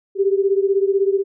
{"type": "beating tone pair", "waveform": "sine", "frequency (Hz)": [388.3, 404.3], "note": ["G4", "G#4"], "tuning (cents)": [-16, -46], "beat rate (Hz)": 16, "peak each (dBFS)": [-16, -19], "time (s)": [0.15, 1.24], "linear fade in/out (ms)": 50, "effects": []}